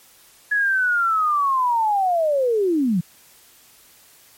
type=linear sweep; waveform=sine; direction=down; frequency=1696 to 160.7 Hz; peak=-16 dBFS; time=0.51-3.01 s; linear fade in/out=10 ms; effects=white hiss -51 dBFS RMS until 4.37 s + MP3 64 kbps